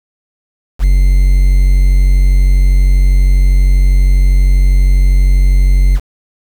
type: tone with quantisation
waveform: triangle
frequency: 46.25 Hz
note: F#1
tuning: in tune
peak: -3 dBFS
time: 0.79-6 s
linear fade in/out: 50 ms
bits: 5
effects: none